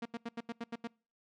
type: tone bursts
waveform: sawtooth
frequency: 233.1 Hz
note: A#3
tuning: in tune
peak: -33 dBFS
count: 8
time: 0.02-0.874 s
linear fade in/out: 5 ms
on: 35 ms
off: 82 ms
effects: noise-tail reverb RT60 0.4 s tail -26 dB re dry + low-pass 4000 Hz 12 dB/octave